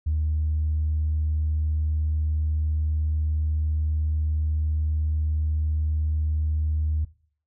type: tone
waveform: sine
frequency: 77 Hz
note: D#2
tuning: 17 cents flat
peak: -20 dBFS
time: 0.06-7.05 s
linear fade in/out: 10 ms
effects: noise-tail reverb RT60 0.5 s tail -20 dB re dry + tanh soft clip ceiling -17 dBFS